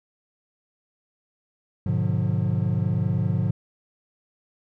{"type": "chord", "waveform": "triangle", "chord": "G# diminished seventh", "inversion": "none", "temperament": "just", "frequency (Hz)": [103.83, 124.59, 149.51, 179.41], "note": ["G#2", "B2", "D3", "F3"], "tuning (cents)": [0, 16, 31, 47], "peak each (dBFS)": [-23, -25, -25, -25], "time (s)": [1.86, 3.51], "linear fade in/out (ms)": 5, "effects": []}